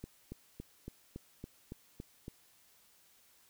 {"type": "click train", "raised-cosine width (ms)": 3, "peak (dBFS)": -30, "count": 9, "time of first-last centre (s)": [0.04, 2.281], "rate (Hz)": 3.57, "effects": ["white hiss -66 dBFS RMS until 3.49 s"]}